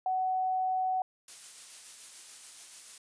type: tone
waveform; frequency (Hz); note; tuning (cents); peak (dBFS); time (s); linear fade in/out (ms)
sine; 748; F#5; +19; -27; 0.06-1.02; 2
type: noise with tremolo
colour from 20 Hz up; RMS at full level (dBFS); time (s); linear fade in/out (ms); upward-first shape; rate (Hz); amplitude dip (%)
blue; -44; 1.28-2.98; 2; sine; 6.9; 25
effects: resampled to 22050 Hz